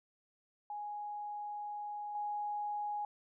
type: tone with level steps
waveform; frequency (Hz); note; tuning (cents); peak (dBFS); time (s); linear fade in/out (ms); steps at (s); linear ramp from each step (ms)
sine; 830.6; G#5; 0; -39 / -35; 0.7-3.05; 2; 2.15; 2
effects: none